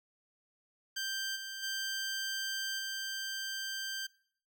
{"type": "tone with level steps", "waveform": "15% pulse", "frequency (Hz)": 1575, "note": "G6", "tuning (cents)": 8, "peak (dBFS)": [-28, -34, -28, -30], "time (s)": [0.96, 4.07], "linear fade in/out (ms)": 10, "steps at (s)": [1.35, 1.62, 2.78], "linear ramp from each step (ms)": 20, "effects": ["noise-tail reverb RT60 0.6 s tail -22 dB re dry"]}